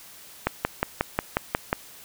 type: click train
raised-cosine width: 0.5 ms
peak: -6 dBFS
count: 8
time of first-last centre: 0.47-1.729 s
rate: 5.56 Hz
effects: white hiss -47 dBFS RMS until 2.04 s